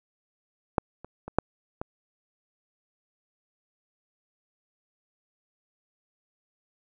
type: clicks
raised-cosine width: 1 ms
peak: -7 / -27 / -23 / -6 / -18 dBFS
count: 5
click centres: 0.782 / 1.046 / 1.28 / 1.386 / 1.815 s
effects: none